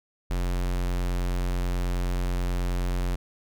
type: tone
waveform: square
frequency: 44.67 Hz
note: F1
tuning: 40 cents sharp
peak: -25 dBFS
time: 0.3-3.16 s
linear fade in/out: 10 ms
effects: none